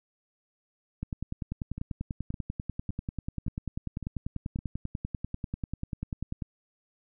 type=two click trains; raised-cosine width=5 ms; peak=-20 / -24 dBFS; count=56 / 6; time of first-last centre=1.03-6.422 / 1.78-4.589 s; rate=10.2 / 1.78 Hz; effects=none